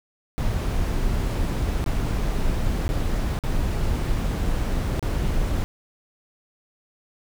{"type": "noise with dropouts", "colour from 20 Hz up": "brown", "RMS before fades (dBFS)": -23, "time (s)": [0.38, 5.64], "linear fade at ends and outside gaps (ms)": 0, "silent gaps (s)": [[1.841, 1.862], [2.88, 2.89], [3.389, 3.437], [4.994, 5.027]], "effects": []}